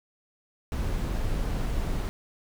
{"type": "noise", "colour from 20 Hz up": "brown", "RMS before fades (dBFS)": -28, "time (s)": [0.72, 2.09], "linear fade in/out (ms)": 0, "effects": []}